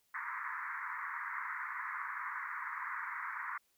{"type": "band-pass noise", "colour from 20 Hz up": "pink", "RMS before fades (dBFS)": -41, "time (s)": [0.14, 3.58], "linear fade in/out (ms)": 5, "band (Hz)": [960, 2100], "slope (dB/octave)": 96, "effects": ["white hiss -75 dBFS RMS until 3.77 s"]}